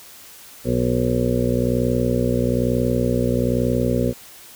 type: harmonic tone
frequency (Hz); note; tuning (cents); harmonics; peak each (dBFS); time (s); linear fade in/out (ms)
61.1; B1; -18; 1 / 2 / 3 / 4 / 6 / 7 / 8 / 9; -28 / -23 / -28 / -22 / -27 / -28 / -25 / -27; 0.64-4.14; 50
effects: white hiss -43 dBFS RMS until 4.55 s